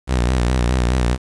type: tone with vibrato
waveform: sawtooth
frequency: 61.74 Hz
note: B1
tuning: in tune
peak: -11 dBFS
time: 0.07-1.18 s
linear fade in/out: 50 ms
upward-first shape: sine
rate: 4.8 Hz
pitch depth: 86 cents each way
effects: resampled to 22050 Hz + 7-bit